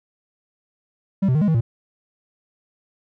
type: tone with pitch steps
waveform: triangle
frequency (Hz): 194.6 / 128.1 / 154.2 / 207 / 160.4 / 115.3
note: G3 / C3 / D#3 / G#3 / E3 / A#2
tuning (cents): -12 / -36 / -15 / -5 / -47 / -19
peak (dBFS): -13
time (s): 1.22-1.61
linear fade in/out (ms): 10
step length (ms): 65
effects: none